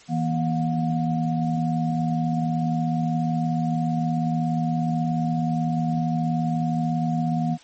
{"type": "tone cluster", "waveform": "sine", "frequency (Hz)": [162, 238.8, 718], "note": ["E3", "A#3", "F5"], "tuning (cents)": [-30, 42, 48], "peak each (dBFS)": [-23, -25, -29], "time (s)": [0.08, 7.58], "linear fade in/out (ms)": 50, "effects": ["white hiss -50 dBFS RMS until 7.63 s", "MP3 32 kbps"]}